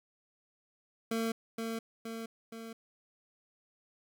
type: tone with echo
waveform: 25% pulse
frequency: 226.6 Hz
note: A#3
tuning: 49 cents flat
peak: -27 dBFS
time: 1.11-1.32 s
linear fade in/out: 5 ms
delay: 470 ms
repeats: 3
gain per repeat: -4 dB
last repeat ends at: 2.73 s
effects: none